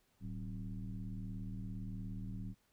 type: tone with frequency modulation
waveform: sine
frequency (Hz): 109.3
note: A2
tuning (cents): -11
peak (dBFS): -40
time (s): 0.2-2.55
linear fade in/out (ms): 50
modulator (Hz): 78.6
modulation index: 1.4
effects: pink hiss -75 dBFS RMS until 2.72 s